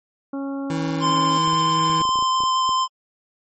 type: harmonic tone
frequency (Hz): 275.6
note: C#4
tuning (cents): -10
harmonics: 1 / 2 / 3 / 4 / 5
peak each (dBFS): -25 / -34 / -39 / -41 / -42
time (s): 0.33-1.38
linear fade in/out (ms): 5
type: tone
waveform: 25% pulse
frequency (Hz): 161.1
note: E3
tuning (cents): -39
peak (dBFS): -20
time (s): 0.7-2.02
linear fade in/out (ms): 2
type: tone with vibrato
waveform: square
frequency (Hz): 1038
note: C6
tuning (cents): -14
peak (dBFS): -18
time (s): 1-2.88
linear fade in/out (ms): 50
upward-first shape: sine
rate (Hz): 9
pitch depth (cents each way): 9
type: clicks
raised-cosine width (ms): 2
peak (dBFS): -23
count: 12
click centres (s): 1.477 / 1.533 / 1.9 / 2.008 / 2.053 / 2.091 / 2.157 / 2.189 / 2.225 / 2.405 / 2.437 / 2.692
effects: MP3 32 kbps